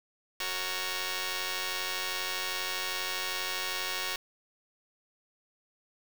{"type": "chord", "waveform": "5% pulse", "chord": "F# major", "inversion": "none", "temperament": "just", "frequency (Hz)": [370, 462.5, 555], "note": ["F#4", "A#4", "C#5"], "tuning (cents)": [0, -14, 2], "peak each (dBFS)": -26, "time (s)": [0.4, 4.16], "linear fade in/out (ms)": 2, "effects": ["7-bit"]}